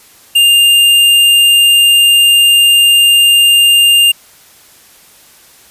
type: tone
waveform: square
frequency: 2804 Hz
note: F7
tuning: 6 cents sharp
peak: -5 dBFS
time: 0.35-4.12 s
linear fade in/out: 10 ms
effects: white hiss -42 dBFS RMS until 5.7 s + resampled to 32000 Hz